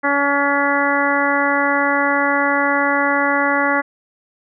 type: harmonic tone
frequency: 283 Hz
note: C#4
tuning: 36 cents sharp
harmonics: 1 / 2 / 3 / 4 / 5 / 6 / 7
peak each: -22 / -22 / -22 / -22 / -22 / -22 / -22 dBFS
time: 0.03-3.82 s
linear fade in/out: 20 ms
effects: none